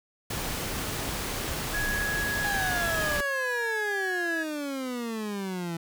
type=noise; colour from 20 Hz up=pink; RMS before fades=-32 dBFS; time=0.3-3.21 s; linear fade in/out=5 ms
type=tone; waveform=sine; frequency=1670 Hz; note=G#6; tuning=9 cents sharp; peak=-28 dBFS; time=1.73-4.44 s; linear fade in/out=20 ms
type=exponential sweep; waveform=30% pulse; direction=down; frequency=830.6 to 164.81 Hz; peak=-28 dBFS; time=2.44-5.77 s; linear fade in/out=5 ms
effects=none